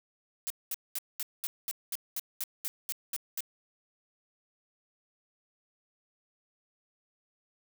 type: noise bursts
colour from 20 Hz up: blue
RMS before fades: -34 dBFS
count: 13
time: 0.47-3.406 s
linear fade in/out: 0 ms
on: 32 ms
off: 210 ms
effects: none